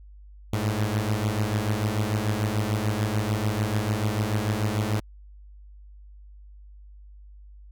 sawtooth beating tone pair, 103.4 / 110.2 Hz, G#2 / A2, -7 / +3 cents, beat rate 6.8 Hz, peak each -22 / -23 dBFS, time 0.53-5 s, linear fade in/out 5 ms, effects added 50 Hz sine -44 dBFS peak until 7.71 s

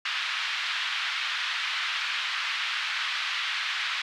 white band-pass noise, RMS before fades -30 dBFS, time 0.05-4.02 s, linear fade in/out 5 ms, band 1200 to 3600 Hz, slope 24 dB/octave, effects none

